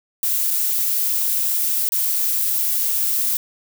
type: noise with dropouts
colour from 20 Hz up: violet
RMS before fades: -20 dBFS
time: 0.23-3.37 s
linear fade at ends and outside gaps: 1 ms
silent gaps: 0.506-0.51 / 1.89-1.92 s
effects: none